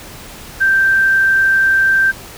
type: tone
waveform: sine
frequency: 1568 Hz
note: G6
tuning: in tune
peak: -9 dBFS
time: 0.6-2.12 s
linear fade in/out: 20 ms
effects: pink hiss -34 dBFS RMS until 2.37 s